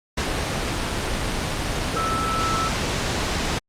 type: tone in noise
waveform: sine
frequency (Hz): 1316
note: E6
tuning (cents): -3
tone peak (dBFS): -23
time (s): 1.96-2.69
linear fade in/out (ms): 10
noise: pink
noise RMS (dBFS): -24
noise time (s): 0.17-3.59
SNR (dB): -2
effects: low-pass 7000 Hz 12 dB/octave + Opus 48 kbps